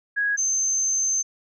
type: tone pair in turn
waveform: sine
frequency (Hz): 1657 / 6256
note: G#6 / G8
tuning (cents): -4 / -4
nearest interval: octave + major seventh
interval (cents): 2300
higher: second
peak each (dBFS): -20 / -20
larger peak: neither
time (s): 0.16-0.37 / 0.37-1.23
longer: second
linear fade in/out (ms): 20
effects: none